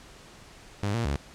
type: tone with pitch steps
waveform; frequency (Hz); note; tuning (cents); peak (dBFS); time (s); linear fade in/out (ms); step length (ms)
sawtooth; 101.8 / 116.5 / 70.5; G#2 / A#2 / C#2; -34 / -1 / +30; -22; 0.83-1.16; 0; 110
effects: pink hiss -50 dBFS RMS until 1.34 s + low-pass 8000 Hz 12 dB/octave